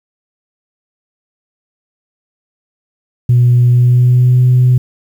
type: tone with pitch glide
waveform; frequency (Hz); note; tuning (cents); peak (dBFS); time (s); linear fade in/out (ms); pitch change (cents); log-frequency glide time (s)
sine; 122.2 to 125.78; B2 to B2; -18 to +32; -4; 3.29-4.78; 5; +50; 3.68-4.41
effects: tanh soft clip ceiling -2 dBFS + 7-bit